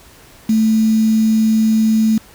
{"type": "tone with quantisation", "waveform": "sine", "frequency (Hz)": 220, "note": "A3", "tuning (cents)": 0, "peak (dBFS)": -10, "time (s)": [0.49, 2.18], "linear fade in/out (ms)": 5, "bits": 5, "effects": ["pink hiss -44 dBFS RMS until 2.34 s"]}